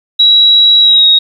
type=tone with pitch glide; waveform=sine; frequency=3882 to 3774 Hz; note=B7 to A#7; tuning=-31 to +21 cents; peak=-3 dBFS; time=0.19-1.19 s; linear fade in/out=10 ms; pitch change=-48 cents; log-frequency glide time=0.81-1.07 s; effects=7-bit